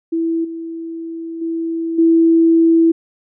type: tone with level steps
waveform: sine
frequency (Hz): 329.6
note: E4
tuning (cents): 0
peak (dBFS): -15 / -24 / -18 / -8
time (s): 0.12-2.92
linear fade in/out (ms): 10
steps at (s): 0.44 / 1.41 / 1.98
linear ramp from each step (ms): 10
effects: none